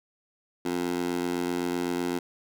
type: tone with high-pass filter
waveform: 15% pulse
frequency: 87.9 Hz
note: F2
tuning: 12 cents sharp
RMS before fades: -29 dBFS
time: 0.65-2.19 s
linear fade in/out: 5 ms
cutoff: 300 Hz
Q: 1.9
effects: none